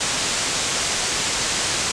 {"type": "low-pass noise", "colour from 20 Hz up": "white", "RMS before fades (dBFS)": -23, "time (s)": [0, 1.92], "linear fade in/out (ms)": 10, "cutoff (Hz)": 8400, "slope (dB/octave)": 48, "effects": []}